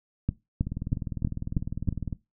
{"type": "two click trains", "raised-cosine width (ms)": 5, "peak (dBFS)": [-19, -12], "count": [30, 6], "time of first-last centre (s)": [[0.67, 2.127], [0.29, 1.887]], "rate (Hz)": [19.9, 3.13], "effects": ["noise-tail reverb RT60 0.2 s tail -18 dB re dry"]}